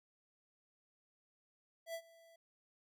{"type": "tone with ADSR envelope", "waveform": "square", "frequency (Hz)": 663, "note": "E5", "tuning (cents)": 10, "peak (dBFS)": -40, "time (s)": [1.86, 2.36], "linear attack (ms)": 81, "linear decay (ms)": 70, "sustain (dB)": -22, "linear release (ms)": 5, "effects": []}